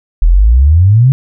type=exponential sweep; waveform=sine; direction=up; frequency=38.32 to 138.59 Hz; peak=-3 dBFS; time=0.22-1.12 s; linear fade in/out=0 ms; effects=none